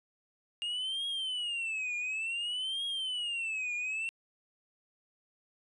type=tone with vibrato; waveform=triangle; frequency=2822 Hz; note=F7; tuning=17 cents sharp; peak=-31 dBFS; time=0.62-4.09 s; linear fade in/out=0 ms; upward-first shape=triangle; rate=0.56 Hz; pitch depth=270 cents each way; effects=resampled to 24000 Hz